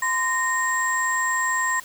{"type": "tone cluster", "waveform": "sine", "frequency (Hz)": [1025, 1849, 7570], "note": ["C6", "A#6", "A#8"], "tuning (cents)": [-36, -15, 26], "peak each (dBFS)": [-24, -23, -29], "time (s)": [0.02, 1.8], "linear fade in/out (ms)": 5, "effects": ["white hiss -44 dBFS RMS until 1.84 s"]}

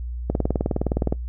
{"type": "click train", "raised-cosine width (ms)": 2, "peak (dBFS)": -8, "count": 17, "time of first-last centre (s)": [0.3, 1.125], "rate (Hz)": 19.4, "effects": ["noise-tail reverb RT60 0.1 s tail -22 dB re dry", "added 60 Hz sine -27 dBFS peak until 1.28 s"]}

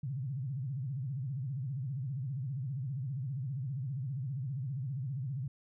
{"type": "tone with vibrato", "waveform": "sine", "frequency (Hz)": 132.7, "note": "C3", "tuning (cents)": 25, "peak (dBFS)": -34, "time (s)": [0.03, 5.48], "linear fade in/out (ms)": 5, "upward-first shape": "sine", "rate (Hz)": 15, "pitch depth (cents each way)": 200, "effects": []}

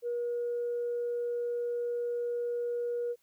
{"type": "tone", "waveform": "sine", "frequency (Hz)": 478.9, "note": "A#4", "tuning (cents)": 47, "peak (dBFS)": -29, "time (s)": [0.02, 3.16], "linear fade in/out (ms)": 50, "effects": ["tanh soft clip ceiling -26 dBFS", "white hiss -72 dBFS RMS until 3.22 s"]}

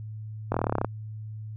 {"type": "slowing click train", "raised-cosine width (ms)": 1, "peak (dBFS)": -11, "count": 13, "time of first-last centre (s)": [0.52, 0.846], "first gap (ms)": 23, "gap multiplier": 1.03, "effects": ["added 108 Hz sine -35 dBFS peak until 1.56 s"]}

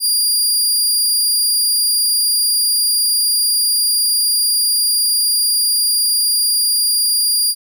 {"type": "tone", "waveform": "20% pulse", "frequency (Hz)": 4809, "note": "D8", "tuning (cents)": 40, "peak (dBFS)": -7, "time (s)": [0, 7.55], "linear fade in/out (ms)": 50, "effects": []}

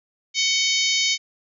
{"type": "harmonic tone with a mistuned harmonic", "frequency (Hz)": 744, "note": "F#5", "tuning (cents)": 9, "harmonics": [3, 4, 5, 6, 7, 8, 9], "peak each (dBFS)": [-24, -25, -26, -27, -27, -28, -29], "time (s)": [0.34, 1.18], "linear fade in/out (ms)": 50, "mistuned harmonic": 4, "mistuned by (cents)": 56, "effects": []}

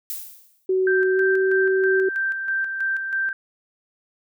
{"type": "noise with exponential decay", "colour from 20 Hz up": "violet", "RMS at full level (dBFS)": -28, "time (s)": [0.1, 0.66], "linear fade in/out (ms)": 0, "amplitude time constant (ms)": 120}
{"type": "tone with pitch glide", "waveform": "sine", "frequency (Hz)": [375.4, 380.9], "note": ["F#4", "G4"], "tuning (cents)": [25, -50], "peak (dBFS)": -17, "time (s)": [0.69, 2.09], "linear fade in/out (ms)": 5, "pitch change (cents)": 25, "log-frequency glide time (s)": [1.14, 1.19]}
{"type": "tone with tremolo", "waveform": "sine", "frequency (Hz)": 1568, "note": "G6", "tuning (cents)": 0, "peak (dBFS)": -20, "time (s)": [0.87, 3.33], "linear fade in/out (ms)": 2, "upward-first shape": "square", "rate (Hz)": 3.1, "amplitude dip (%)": 45}
{"effects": []}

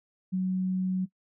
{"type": "tone", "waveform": "sine", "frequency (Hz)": 186, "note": "F#3", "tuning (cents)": 9, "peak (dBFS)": -25, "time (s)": [0.32, 1.06], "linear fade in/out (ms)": 20, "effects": ["noise-tail reverb RT60 0.1 s tail -19 dB re dry"]}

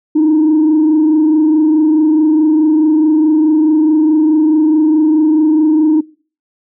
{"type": "tone with frequency modulation", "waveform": "sine", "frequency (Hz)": 310, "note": "D#4", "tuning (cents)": -6, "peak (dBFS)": -6, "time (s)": [0.15, 6.01], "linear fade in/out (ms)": 10, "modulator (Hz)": 24.7, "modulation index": 0.49, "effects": ["noise-tail reverb RT60 0.4 s tail -23 dB re dry", "tanh soft clip ceiling -4 dBFS"]}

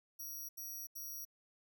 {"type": "tone bursts", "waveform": "5% pulse", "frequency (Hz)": 5750, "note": "F8", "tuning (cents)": 50, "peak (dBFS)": -38, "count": 3, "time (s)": [0.19, 1.252], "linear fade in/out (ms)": 10, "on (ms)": 300, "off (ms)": 81, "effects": []}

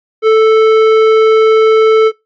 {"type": "tone with tanh clipping", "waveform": "sine", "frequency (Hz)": 440, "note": "A4", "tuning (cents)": 0, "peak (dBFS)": -6, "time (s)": [0.22, 2.12], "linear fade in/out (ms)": 50, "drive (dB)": 13, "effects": ["noise-tail reverb RT60 0.2 s tail -22 dB re dry", "AAC 64 kbps"]}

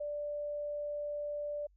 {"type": "tone", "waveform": "sine", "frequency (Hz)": 587.3, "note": "D5", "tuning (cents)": 0, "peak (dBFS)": -35, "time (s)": [0, 1.67], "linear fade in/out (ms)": 10, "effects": ["added 48 Hz sine -63 dBFS peak until 1.76 s"]}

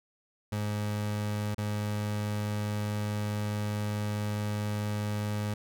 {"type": "tone with dropouts", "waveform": "30% pulse", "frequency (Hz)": 104.7, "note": "G#2", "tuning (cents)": 15, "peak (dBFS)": -27, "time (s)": [0.52, 5.54], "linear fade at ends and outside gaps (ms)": 5, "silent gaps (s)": [1.546, 1.58], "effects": []}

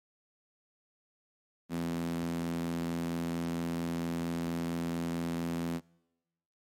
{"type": "tone with high-pass filter", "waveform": "sawtooth", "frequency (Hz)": 84.4, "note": "E2", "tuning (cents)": 41, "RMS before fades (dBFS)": -34, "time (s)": [1.69, 5.81], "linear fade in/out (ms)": 50, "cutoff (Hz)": 210, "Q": 5.7, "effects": ["noise-tail reverb RT60 1.0 s tail -25 dB re dry", "MP3 64 kbps"]}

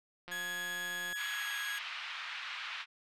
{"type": "click train", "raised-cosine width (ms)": 0.3, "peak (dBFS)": -30, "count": 151, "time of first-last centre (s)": [0.28, 1.127], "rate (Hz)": 177}
{"type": "tone with pitch glide", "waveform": "35% pulse", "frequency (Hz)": [1677, 1654.9], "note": ["G#6", "G#6"], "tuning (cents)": [16, -7], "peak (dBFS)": -35, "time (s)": [0.31, 1.79], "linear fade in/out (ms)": 10, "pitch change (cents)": -23, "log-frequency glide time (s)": [1.27, 1.52]}
{"type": "band-pass noise", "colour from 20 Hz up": "white", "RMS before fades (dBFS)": -42, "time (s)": [1.15, 2.86], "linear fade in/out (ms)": 50, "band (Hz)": [1100, 3300], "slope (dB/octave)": 24}
{"effects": ["resampled to 32000 Hz"]}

